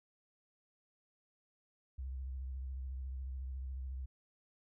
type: tone with vibrato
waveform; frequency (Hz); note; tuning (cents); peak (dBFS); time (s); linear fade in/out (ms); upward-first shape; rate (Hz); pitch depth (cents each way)
sine; 65.41; C2; 0; -39; 1.98-4.06; 10; triangle; 14; 80
effects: none